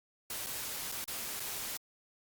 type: noise with dropouts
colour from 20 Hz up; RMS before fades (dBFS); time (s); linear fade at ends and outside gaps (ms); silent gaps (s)
white; -39; 0.3-1.77; 2; 0.463-0.468 / 0.917-0.922 / 1.043-1.079 / 1.397-1.402
effects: Opus 48 kbps